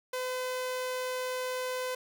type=tone; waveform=sawtooth; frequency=508 Hz; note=B4; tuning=49 cents sharp; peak=-28 dBFS; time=0.13-1.95 s; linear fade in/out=5 ms; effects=none